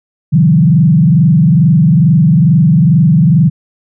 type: tone with frequency modulation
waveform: sine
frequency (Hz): 160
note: D#3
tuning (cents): +49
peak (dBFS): -4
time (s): 0.32-3.5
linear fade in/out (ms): 20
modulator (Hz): 22.3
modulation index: 1.2
effects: none